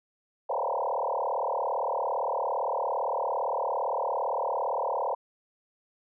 sine tone with frequency modulation, 740 Hz, F#5, in tune, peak -26 dBFS, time 0.49-5.15 s, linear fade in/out 10 ms, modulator 37.6 Hz, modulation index 6.6, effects none

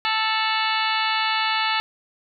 harmonic tone with a mistuned harmonic, 440 Hz, A4, in tune, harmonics 2 / 3 / 4 / 5 / 6 / 7 / 8 / 9 / 10, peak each -25 / -27 / -28 / -29 / -30 / -30 / -31 / -32 / -32 dBFS, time 0.05-1.8 s, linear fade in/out 0 ms, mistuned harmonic 7, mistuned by -86 cents, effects none

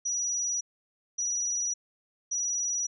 sine tone bursts, 5840 Hz, F#8, 24 cents flat, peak -27 dBFS, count 3, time 0.05-2.87 s, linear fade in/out 10 ms, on 560 ms, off 570 ms, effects none

